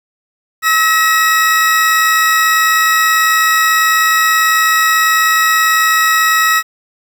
40% pulse tone pair together, 1292 / 1908.8 Hz, E6 / A#6, -35 / +41 cents, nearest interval perfect fifth, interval 676 cents, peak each -11 dBFS, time 0.62-6.63 s, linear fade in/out 50 ms, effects 7-bit

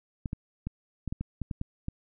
clicks, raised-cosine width 5 ms, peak -20 dBFS, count 10, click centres 0.258 / 0.331 / 0.67 / 1.077 / 1.125 / 1.21 / 1.417 / 1.512 / 1.614 / 1.884 s, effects none

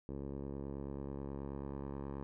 10% pulse tone with low-pass filter sweep, 69.3 Hz, C#2, in tune, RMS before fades -43 dBFS, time 0.09-2.23 s, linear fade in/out 0 ms, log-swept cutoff 520 to 920 Hz, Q 1.2, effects none

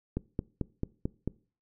click train, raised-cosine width 3 ms, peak -17 dBFS, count 6, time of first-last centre 0.17-1.276 s, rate 4.52 Hz, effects noise-tail reverb RT60 0.4 s tail -22 dB re dry

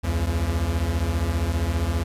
45% pulse beating tone pair, 69.5 / 84.5 Hz, C#2 / E2, +5 / +43 cents, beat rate 15 Hz, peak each -26 / -23 dBFS, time 0.03-2.04 s, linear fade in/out 20 ms, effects resampled to 32000 Hz + 10-bit

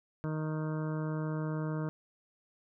harmonic tone, 155.56 Hz, D#3, in tune, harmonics 1 / 2 / 3 / 4 / 6 / 7 / 8 / 9 / 10, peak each -33 / -39 / -43 / -45 / -49 / -50 / -51 / -52 / -53 dBFS, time 0.24-1.89 s, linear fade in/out 0 ms, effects none

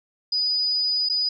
sine tone with dropouts, 4956 Hz, D#8, 8 cents flat, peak -20 dBFS, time 0.32-1.29 s, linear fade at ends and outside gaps 5 ms, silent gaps 1.089-1.097 s, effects none

